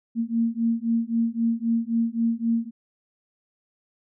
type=beating tone pair; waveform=sine; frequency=228.3 / 232.1 Hz; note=A#3 / A#3; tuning=-36 / -7 cents; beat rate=3.8 Hz; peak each=-24 dBFS; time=0.15-2.71 s; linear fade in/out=50 ms; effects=none